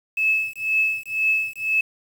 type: tone with tremolo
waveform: sine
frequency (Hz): 2600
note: E7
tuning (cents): -24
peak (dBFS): -15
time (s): 0.17-1.81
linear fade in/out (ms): 5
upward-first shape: triangle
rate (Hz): 2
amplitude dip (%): 100
effects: 7-bit